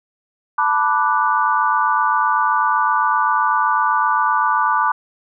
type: chord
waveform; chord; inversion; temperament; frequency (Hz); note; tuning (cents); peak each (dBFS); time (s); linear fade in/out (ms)
sine; B minor seventh; third; equal; 880 / 987.8 / 1174.7 / 1480; A5 / B5 / D6 / F#6; 0 / 0 / 0 / 0; -20 / -19 / -18 / -22; 0.58-4.92; 5
effects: none